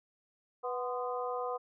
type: harmonic tone with a mistuned harmonic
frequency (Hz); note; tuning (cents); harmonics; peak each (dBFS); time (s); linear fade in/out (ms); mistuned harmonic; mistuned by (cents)
246.9; B3; 0; 2 / 3 / 4 / 5; -36 / -39 / -40 / -41; 0.63-1.58; 20; 4; +71
effects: none